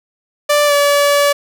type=tone with pitch glide; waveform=sawtooth; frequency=587.3 to 573.9 Hz; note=D5 to D5; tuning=0 to -40 cents; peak=-6 dBFS; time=0.49-1.33 s; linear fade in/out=10 ms; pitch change=-40 cents; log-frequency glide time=0.66-0.73 s; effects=none